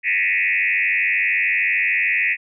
sine tone with frequency modulation, 2217 Hz, C#7, in tune, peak -16 dBFS, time 0.03-2.37 s, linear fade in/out 50 ms, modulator 93.2 Hz, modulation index 4, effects none

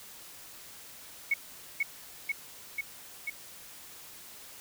sine tone with echo, 2207 Hz, C#7, 8 cents flat, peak -23 dBFS, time 1.31-1.34 s, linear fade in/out 5 ms, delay 490 ms, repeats 4, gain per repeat -2 dB, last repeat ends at 3.3 s, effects white hiss -49 dBFS RMS until 4.6 s

